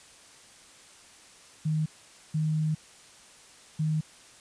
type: tone bursts at uneven times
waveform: sine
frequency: 155.56 Hz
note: D#3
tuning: in tune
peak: -24 dBFS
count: 3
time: 1.65-1.86 / 2.34-2.75 / 3.79-4.01 s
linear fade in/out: 10 ms
effects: white hiss -53 dBFS RMS until 4.4 s + resampled to 22050 Hz